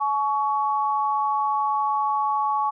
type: tone pair together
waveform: sine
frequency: 852 / 1121.4 Hz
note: G#5 / C#6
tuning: +44 / +20 cents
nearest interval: perfect fourth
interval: 476 cents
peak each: -23 dBFS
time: 0-2.71 s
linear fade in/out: 20 ms
effects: none